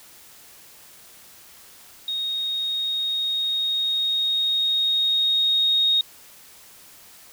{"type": "tone with level ramp", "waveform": "sine", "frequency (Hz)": 3732, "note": "A#7", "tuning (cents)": 1, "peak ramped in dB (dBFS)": [-24, -16], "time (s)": [2.08, 6.01], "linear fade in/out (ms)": 2, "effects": ["white hiss -48 dBFS RMS until 7.32 s"]}